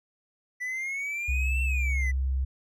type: exponential two-way sweep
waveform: triangle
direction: up then down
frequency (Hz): 1968 to 2702 to 1968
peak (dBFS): -28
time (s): 0.6-2.12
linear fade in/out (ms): 20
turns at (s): 1.62
type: tone with pitch glide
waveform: sine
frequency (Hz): 65.41 to 66.06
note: C2 to C2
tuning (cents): 0 to +17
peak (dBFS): -24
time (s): 1.28-2.45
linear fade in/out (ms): 10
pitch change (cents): +17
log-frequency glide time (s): 1.47-1.97
effects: none